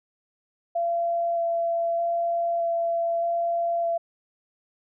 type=tone with vibrato; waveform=sine; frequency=679 Hz; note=F5; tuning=49 cents flat; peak=-22 dBFS; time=0.75-3.98 s; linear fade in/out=10 ms; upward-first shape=square; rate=0.81 Hz; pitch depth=8 cents each way; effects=none